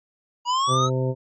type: linear sweep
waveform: square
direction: up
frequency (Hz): 954 to 1300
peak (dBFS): -20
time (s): 0.45-0.9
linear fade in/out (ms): 50
type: harmonic tone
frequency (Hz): 129.6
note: C3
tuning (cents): -16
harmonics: 1 / 2 / 3 / 4 / 5 / 7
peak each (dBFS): -22 / -31 / -28 / -28 / -38 / -39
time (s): 0.67-1.15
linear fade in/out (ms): 50
effects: MP3 32 kbps